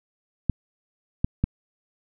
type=clicks; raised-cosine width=5 ms; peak=-8 dBFS; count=3; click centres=0.497 / 1.245 / 1.44 s; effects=none